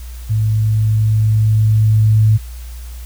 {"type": "tone with level ramp", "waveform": "sine", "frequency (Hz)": 108.6, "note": "A2", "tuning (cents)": -22, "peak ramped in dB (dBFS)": [-12, -7], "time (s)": [0.29, 2.38], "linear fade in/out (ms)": 20, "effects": ["added 60 Hz sine -27 dBFS peak until 3.05 s", "white hiss -42 dBFS RMS until 3.05 s"]}